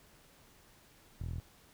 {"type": "tone with band-pass filter", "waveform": "sawtooth", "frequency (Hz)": 41.2, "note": "E1", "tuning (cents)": 0, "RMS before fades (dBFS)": -39, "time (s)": [1.2, 1.4], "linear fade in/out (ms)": 0, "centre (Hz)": 100, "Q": 2.2, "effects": ["pink hiss -62 dBFS RMS until 1.73 s"]}